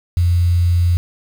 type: tone with quantisation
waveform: sine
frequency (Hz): 87.1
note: F2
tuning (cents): -4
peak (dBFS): -11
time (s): 0.17-0.97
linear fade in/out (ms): 0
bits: 6
effects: none